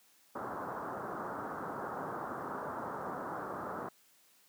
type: low-pass noise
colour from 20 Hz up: white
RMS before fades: -40 dBFS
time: 0.35-3.89 s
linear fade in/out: 5 ms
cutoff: 1400 Hz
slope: 48 dB/octave
effects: white hiss -66 dBFS RMS until 4.48 s + high-pass 150 Hz 12 dB/octave